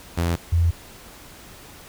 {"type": "tone pair in turn", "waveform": ["sawtooth", "sine"], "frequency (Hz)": [85.3, 84.52], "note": ["F2", "E2"], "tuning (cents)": [-40, 44], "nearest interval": "unison", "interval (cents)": 16, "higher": "first", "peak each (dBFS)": [-16, -15], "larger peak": "second", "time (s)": [[0.17, 0.36], [0.52, 0.71]], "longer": "neither", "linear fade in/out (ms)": 10, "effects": ["pink hiss -44 dBFS RMS until 1.88 s"]}